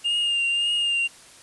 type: tone with vibrato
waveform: triangle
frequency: 2814 Hz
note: F7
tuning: 12 cents sharp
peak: -19 dBFS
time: 0.04-1.08 s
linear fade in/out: 20 ms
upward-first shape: triangle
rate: 1.8 Hz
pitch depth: 33 cents each way
effects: white hiss -48 dBFS RMS until 1.42 s + resampled to 24000 Hz

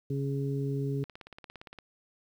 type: harmonic tone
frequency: 138.59 Hz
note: C#3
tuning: in tune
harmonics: 1 / 2 / 3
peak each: -30 / -36 / -36 dBFS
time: 0.1-1.04 s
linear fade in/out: 5 ms
type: click train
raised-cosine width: 0.3 ms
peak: -29 dBFS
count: 14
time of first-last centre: 1.04-1.787 s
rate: 17.4 Hz
effects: 10-bit

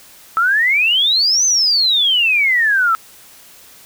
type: exponential two-way sweep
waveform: sine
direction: up then down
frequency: 1296 to 6272 to 1296 Hz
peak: -11 dBFS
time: 0.37-2.95 s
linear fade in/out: 0 ms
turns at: 1.45 s
effects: white hiss -43 dBFS RMS until 3.85 s

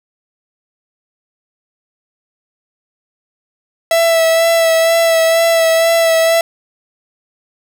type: tone with vibrato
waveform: 45% pulse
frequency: 659.3 Hz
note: E5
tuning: in tune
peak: -9 dBFS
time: 3.91-6.41 s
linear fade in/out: 2 ms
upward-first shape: sine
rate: 2.1 Hz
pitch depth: 22 cents each way
effects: none

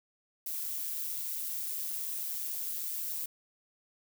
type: noise with amplitude modulation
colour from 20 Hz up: violet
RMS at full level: -34 dBFS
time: 0.46-3.26 s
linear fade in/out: 5 ms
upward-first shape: sine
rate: 158 Hz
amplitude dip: 50%
effects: none

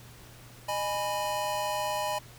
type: chord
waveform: square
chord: G# minor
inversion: second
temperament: equal with one note detuned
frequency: 611.9 / 830.6 / 987.8 Hz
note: D#5 / G#5 / B5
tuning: -29 / 0 / 0 cents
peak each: -34 dBFS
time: 0.68-2.19 s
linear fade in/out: 10 ms
effects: added 120 Hz sine -51 dBFS peak until 2.38 s + pink hiss -52 dBFS RMS until 2.38 s

